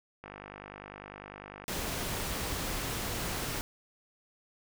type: click train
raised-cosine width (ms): 0.5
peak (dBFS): -28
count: 71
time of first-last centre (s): 0.24-1.64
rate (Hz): 50
type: noise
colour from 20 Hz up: pink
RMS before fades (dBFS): -35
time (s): 1.68-3.61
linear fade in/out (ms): 0
effects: none